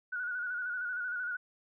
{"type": "tone with vibrato", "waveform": "sine", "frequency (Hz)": 1462, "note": "F#6", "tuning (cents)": -21, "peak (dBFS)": -33, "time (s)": [0.12, 1.37], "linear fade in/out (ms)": 10, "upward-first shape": "square", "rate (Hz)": 13, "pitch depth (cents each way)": 42, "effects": []}